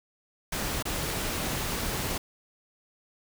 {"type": "noise with dropouts", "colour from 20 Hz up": "pink", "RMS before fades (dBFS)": -31, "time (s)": [0.52, 2.18], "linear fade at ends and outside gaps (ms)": 5, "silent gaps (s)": [0.826, 0.853], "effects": []}